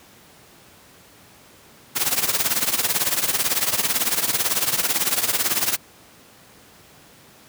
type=noise with tremolo; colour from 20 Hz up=white; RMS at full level=-18 dBFS; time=1.95-5.77 s; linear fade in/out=20 ms; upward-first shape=triangle; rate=18 Hz; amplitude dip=85%; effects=pink hiss -49 dBFS RMS until 7.48 s + high-pass 100 Hz 12 dB/octave